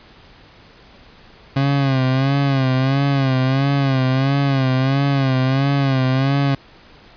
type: tone with vibrato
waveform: 30% pulse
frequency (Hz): 134.9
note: C#3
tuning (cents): -47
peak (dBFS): -12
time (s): 1.56-6.55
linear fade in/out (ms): 5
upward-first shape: sine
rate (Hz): 1.5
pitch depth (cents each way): 73
effects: pink hiss -46 dBFS RMS until 7.16 s + resampled to 11025 Hz